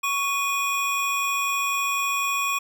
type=tone pair together; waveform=square; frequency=1116 / 2468 Hz; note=C#6 / D#7; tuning=+11 / -15 cents; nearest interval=octave + major second; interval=1374 cents; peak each=-26 dBFS; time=0.03-2.59 s; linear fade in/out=10 ms; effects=none